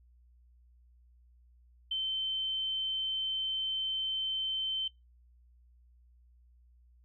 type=tone; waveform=sine; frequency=3089 Hz; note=G7; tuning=26 cents flat; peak=-30 dBFS; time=1.91-4.88 s; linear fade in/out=5 ms; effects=noise-tail reverb RT60 0.2 s tail -24 dB re dry + added 60 Hz sine -59 dBFS peak until 7.04 s